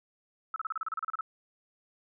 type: tone bursts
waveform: sine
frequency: 1305 Hz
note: E6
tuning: 18 cents flat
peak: -30 dBFS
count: 13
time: 0.54-1.209 s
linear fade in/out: 2 ms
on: 21 ms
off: 33 ms
effects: none